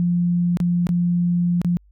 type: tone with dropouts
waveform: sine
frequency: 174.61 Hz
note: F3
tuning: in tune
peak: -16 dBFS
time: 0-1.77 s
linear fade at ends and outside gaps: 0 ms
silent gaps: 0.571-0.602 / 0.869-0.891 / 1.616-1.647 s
effects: added 50 Hz sine -50 dBFS peak until 1.91 s